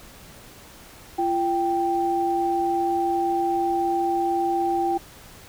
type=tone pair together; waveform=sine; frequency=342.6 / 784 Hz; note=F4 / G5; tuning=-33 / 0 cents; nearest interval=octave + major second; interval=1433 cents; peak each=-24 / -22 dBFS; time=1.18-4.98 s; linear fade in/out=10 ms; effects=pink hiss -46 dBFS RMS until 5.48 s